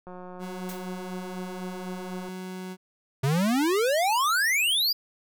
click train, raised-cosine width 1 ms, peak -29 dBFS, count 402, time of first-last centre 0.07-2.285 s, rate 181 Hz
30% pulse tone, 185 Hz, F#3, in tune, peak -32 dBFS, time 0.39-2.77 s, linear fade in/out 50 ms
white noise with exponential decay, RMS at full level -39 dBFS, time 0.69-0.95 s, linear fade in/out 1 ms, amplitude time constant 56 ms
square exponential sweep, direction up, 128.5 to 4965 Hz, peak -22 dBFS, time 3.23-4.93 s, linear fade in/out 10 ms
effects none

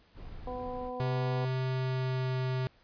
brown noise, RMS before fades -44 dBFS, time 0.14-0.92 s, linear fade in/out 50 ms
harmonic tone, 249.9 Hz, B3, 21 cents sharp, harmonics 1 / 2 / 3 / 4, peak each -43 / -38 / -41 / -44 dBFS, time 0.47-1.45 s, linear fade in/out 2 ms
square tone with pitch glide, 130 to 129.25 Hz, C3 to C3, -11 to -21 cents, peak -30 dBFS, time 1-2.67 s, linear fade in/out 0 ms, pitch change -10 cents, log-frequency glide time 1.72-2.36 s
effects pink hiss -64 dBFS RMS until 2.83 s + resampled to 11025 Hz

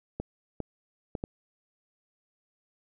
clicks, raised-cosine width 2 ms, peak -19 dBFS, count 4, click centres 0.2 / 0.603 / 1.152 / 1.239 s, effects none

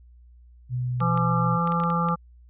sine tone with pitch glide, 124.9 to 123.11 Hz, B2 to B2, +20 to -5 cents, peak -24 dBFS, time 0.69-1.59 s, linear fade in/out 50 ms, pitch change -25 cents, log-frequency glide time 0.82-1.18 s
harmonic tone, 169.6 Hz, E3, 50 cents sharp, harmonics 1 / 3 / 5 / 7 / 8, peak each -24 / -32 / -30 / -25 / -33 dBFS, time 1-2.16 s, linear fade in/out 20 ms
clicks, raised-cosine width 0.2 ms, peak -21 dBFS, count 8, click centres 1.004 / 1.175 / 1.674 / 1.721 / 1.801 / 1.837 / 1.902 / 2.087 s
effects added 60 Hz sine -48 dBFS peak until 2.49 s + resampled to 8000 Hz

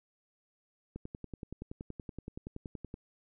click train, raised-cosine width 3 ms, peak -28 dBFS, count 22, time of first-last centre 0.96-2.941 s, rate 10.6 Hz, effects none

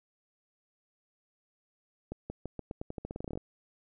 accelerating click train, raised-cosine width 2 ms, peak -24 dBFS, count 18, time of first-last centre 2.12-3.375 s, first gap 180 ms, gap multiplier 0.87, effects none

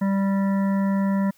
harmonic tone with a mistuned harmonic, 196 Hz, G3, in tune, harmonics 1 / 3 / 5 / 7 / 9 / 10, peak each -19 / -32 / -33 / -42 / -41 / -44 dBFS, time 0.01-1.31 s, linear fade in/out 10 ms, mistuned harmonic 10, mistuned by -22 cents, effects white hiss -59 dBFS RMS until 1.37 s

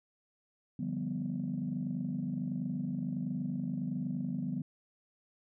sine chord, G dominant seventh, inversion second, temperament equal, 146.83 / 174.61 / 196 / 246.9 Hz, D3 / F3 / G3 / B3, 0 / 0 / 0 / 0 cents, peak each -39 / -38 / -38 / -36 dBFS, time 0.79-4.62 s, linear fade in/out 5 ms, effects tanh soft clip ceiling -25 dBFS

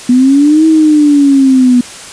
sine linear two-way sweep, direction up then down, 243.2 to 321.1 to 243.2 Hz, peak -3 dBFS, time 0.09-1.81 s, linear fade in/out 5 ms, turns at 0.66 s, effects white hiss -28 dBFS RMS until 2.12 s + resampled to 22050 Hz

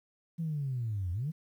sine linear two-way sweep, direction down then up, 169 to 84.2 to 169 Hz, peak -30 dBFS, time 0.38-1.32 s, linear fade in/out 20 ms, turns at 1.12 s, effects tanh soft clip ceiling -26 dBFS + 11-bit

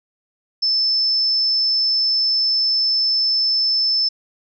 sine tone, 5270 Hz, E8, 1 cent flat, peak -15 dBFS, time 0.62-4.09 s, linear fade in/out 10 ms, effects none

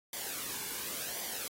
white noise with flanger, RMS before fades -39 dBFS, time 0.13-1.48 s, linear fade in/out 2 ms, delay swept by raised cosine 0.74 to 1.6 ms, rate 0.92 Hz, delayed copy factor -0.55, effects AAC 48 kbps

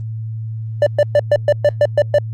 triangle tone bursts, 587.3 Hz, D5, in tune, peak -6 dBFS, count 9, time 0.82-2.185 s, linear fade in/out 2 ms, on 45 ms, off 120 ms, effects added 111 Hz sine -22 dBFS peak until 2.33 s + Opus 32 kbps

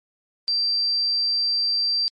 sine tone, 4699 Hz, D8, in tune, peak -19 dBFS, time 0.48-2.08 s, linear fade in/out 0 ms, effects MP3 48 kbps

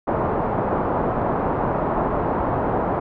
white low-pass noise, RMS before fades -22 dBFS, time 0.07-3 s, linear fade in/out 10 ms, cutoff 990 Hz, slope 24 dB/octave, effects none

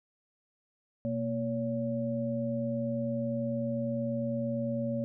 sine tone cluster, 124.5 / 233.3 / 565 Hz, B2 / A#3 / C#5, +14 / +2 / +33 cents, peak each -36 / -32 / -34 dBFS, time 1.05-5.04 s, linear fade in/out 0 ms, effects none

